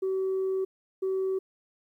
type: tone pair in turn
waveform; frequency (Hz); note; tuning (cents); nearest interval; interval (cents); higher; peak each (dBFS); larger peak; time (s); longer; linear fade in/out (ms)
sine; 380.5 / 380.5; F#4 / F#4; +48 / +48; unison; 0; neither; -24; neither; 0.02-0.65 / 1.02-1.39; first; 10
effects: tanh soft clip ceiling -23 dBFS + 11-bit